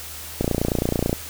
click train, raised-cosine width 2 ms, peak -7 dBFS, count 22, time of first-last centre 0.41-1.129 s, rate 29.2 Hz, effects added 78 Hz sine -42 dBFS peak until 1.29 s + white hiss -36 dBFS RMS until 1.29 s

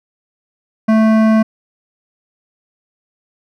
triangle tone with hard clipping, 219.9 Hz, A3, 1 cent flat, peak -10 dBFS, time 0.88-1.43 s, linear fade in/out 10 ms, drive 18 dB, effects none

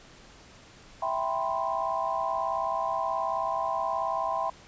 sine chord, C major seventh, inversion first, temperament equal, 659.3 / 784 / 987.8 / 1046.5 Hz, E5 / G5 / B5 / C6, 0 / 0 / 0 / 0 cents, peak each -32 dBFS, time 1.02-4.5 s, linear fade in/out 5 ms, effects pink hiss -52 dBFS RMS until 4.67 s + resampled to 16000 Hz

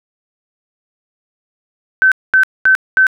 sine tone bursts, 1534 Hz, G6, 38 cents flat, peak -6 dBFS, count 4, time 2.02-3.068 s, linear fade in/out 0 ms, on 97 ms, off 220 ms, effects none

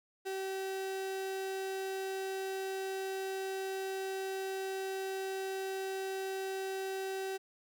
35% pulse tone, 383.8 Hz, G4, 37 cents flat, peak -34 dBFS, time 0.25-7.38 s, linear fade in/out 20 ms, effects none

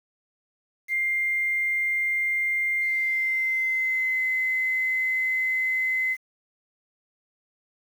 sine tone with pitch glide, 2100 to 2047 Hz, C7 to C7, +6 to -38 cents, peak -22 dBFS, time 0.88-6.17 s, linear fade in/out 50 ms, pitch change -44 cents, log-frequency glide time 2.81-4.2 s, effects 8-bit

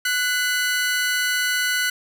sawtooth tone pair together, 1480 / 2025 Hz, F#6 / B6, 0 / +43 cents, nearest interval perfect fourth, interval 543 cents, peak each -17 / -23 dBFS, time 0.05-1.9 s, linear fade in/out 5 ms, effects none

